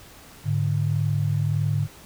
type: tone pair together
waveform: sine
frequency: 105.18 / 146.83 Hz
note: G#2 / D3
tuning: +22 / 0 cents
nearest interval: tritone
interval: 578 cents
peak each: -23 dBFS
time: 0.44-1.88 s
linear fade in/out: 50 ms
effects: pink hiss -47 dBFS RMS until 2.05 s